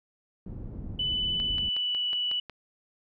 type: low-pass noise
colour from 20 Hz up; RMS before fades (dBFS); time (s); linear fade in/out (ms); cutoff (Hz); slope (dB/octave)
pink; -38; 0.46-1.69; 2; 250; 12
type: tone with pitch glide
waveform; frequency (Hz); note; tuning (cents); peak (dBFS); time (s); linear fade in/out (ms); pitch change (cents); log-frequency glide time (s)
sine; 2994 to 2956; F#7 to F#7; +20 to -2; -26; 0.99-2.4; 5; -22; 1.41-2.01
type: click train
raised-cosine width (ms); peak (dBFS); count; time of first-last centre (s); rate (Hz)
0.3; -25; 7; 1.4-2.497; 5.47
effects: none